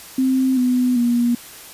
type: tone with pitch steps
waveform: sine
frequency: 261.6 / 250.2 / 239.3 Hz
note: C4 / B3 / A#3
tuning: 0 / +23 / +46 cents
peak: -14 dBFS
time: 0.18-1.35 s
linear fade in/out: 5 ms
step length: 390 ms
effects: white hiss -39 dBFS RMS until 1.73 s + resampled to 32000 Hz